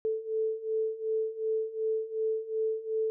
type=beating tone pair; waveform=sine; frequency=438.7 / 441.4 Hz; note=A4 / A4; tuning=-5 / +5 cents; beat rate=2.7 Hz; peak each=-33 / -30 dBFS; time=0.05-3.1 s; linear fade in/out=0 ms; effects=none